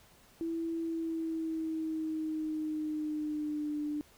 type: tone with pitch glide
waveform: sine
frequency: 330 to 297.4 Hz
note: E4 to D4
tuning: +2 to +22 cents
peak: -32 dBFS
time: 0.41-4.01 s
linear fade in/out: 0 ms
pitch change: -180 cents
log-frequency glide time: 0.79-3.78 s
effects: pink hiss -61 dBFS RMS until 4.17 s